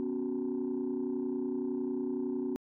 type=chord; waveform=sine; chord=B suspended second; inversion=none; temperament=just; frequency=246.9 / 277.8 / 370.4 Hz; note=B3 / C#4 / F#4; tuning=0 / +4 / +2 cents; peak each=-34 dBFS; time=0-2.56 s; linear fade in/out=0 ms; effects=tanh soft clip ceiling -26 dBFS